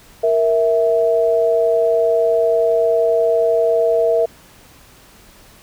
sine tone pair together, 466.2 / 656 Hz, A#4 / E5, 0 / -9 cents, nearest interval tritone, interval 591 cents, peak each -15 dBFS, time 0.23-4.26 s, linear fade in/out 10 ms, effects pink hiss -46 dBFS RMS until 5.62 s

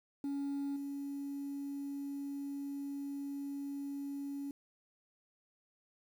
sine tone with level steps, 280.5 Hz, C#4, 21 cents sharp, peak -32 / -37 dBFS, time 0.24-4.51 s, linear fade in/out 2 ms, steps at 0.76 s, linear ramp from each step 5 ms, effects tanh soft clip ceiling -34 dBFS + 10-bit

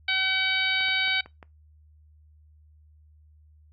harmonic tone, 760 Hz, F#5, 46 cents sharp, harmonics 1 / 2 / 3 / 4 / 5 / 6, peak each -38 / -29 / -26 / -30 / -30 / -36 dBFS, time 0.08-1.21 s, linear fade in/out 5 ms
clicks, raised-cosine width 0.5 ms, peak -29 dBFS, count 5, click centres 0.808 / 0.884 / 1.078 / 1.26 / 1.428 s
effects noise-tail reverb RT60 0.2 s tail -21 dB re dry + added 76 Hz sine -53 dBFS peak until 3.72 s

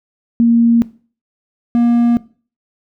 sine / triangle tone pair in turn, 233.1 / 237 Hz, A#3 / A#3, 0 / +29 cents, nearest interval unison, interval 29 cents, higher second, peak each -7 dBFS, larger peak neither, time 0.4-0.82 / 1.75-2.17 s, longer neither, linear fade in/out 0 ms, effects noise-tail reverb RT60 0.4 s tail -19 dB re dry

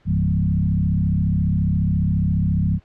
sine tone with frequency modulation, 130 Hz, C3, 11 cents flat, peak -16 dBFS, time 0.05-2.8 s, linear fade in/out 50 ms, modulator 34.5 Hz, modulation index 2, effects pink hiss -58 dBFS RMS until 2.84 s + low-pass 3000 Hz 12 dB/octave

